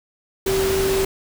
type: tone in noise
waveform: sine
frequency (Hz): 385.7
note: G4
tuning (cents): -28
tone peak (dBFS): -18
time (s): 0.46-1.05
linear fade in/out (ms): 5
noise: pink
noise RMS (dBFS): -25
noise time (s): 0.46-1.05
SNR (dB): +4
effects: none